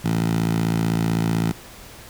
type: tone with high-pass filter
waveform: 10% pulse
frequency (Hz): 55.8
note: A1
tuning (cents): +25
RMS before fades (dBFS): -21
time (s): 0.04-1.52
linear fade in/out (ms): 10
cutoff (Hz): 140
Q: 3.2
effects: pink hiss -42 dBFS RMS until 2.09 s